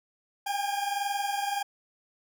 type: tone pair together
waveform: 40% pulse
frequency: 799.5 / 821 Hz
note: G5 / G#5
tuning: +34 / -20 cents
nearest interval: unison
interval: 46 cents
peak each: -29 / -32 dBFS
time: 0.46-1.63 s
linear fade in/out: 10 ms
effects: none